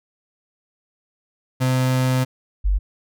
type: tone pair in turn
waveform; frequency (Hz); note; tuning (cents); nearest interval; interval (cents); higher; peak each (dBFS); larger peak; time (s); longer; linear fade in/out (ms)
35% pulse / sine; 128.8 / 48.44; C3 / G1; -27 / -20; octave + perfect fourth; 1693; first; -15; neither; 1.6-2.25 / 2.64-2.79; first; 20
effects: none